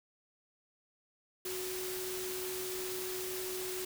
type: tone in noise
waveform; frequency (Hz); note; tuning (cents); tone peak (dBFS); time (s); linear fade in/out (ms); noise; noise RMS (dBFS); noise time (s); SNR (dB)
sine; 370; F#4; 0; -39; 1.45-3.85; 5; white; -41; 1.45-3.85; -1
effects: none